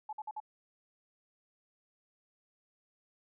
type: tone bursts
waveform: sine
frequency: 857 Hz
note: A5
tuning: 46 cents flat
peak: -37 dBFS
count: 4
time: 0.09-0.402 s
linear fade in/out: 5 ms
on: 39 ms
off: 52 ms
effects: none